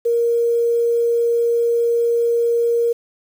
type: tone with quantisation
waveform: sine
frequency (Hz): 469.2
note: A#4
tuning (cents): +11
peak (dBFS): -14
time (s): 0.05-2.93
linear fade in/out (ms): 10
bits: 7
effects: none